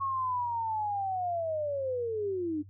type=linear sweep; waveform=sine; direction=down; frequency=1102 to 289.5 Hz; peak=-29 dBFS; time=0-2.63 s; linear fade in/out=20 ms; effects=noise-tail reverb RT60 0.1 s tail -21 dB re dry + added 97 Hz sine -48 dBFS peak until 2.69 s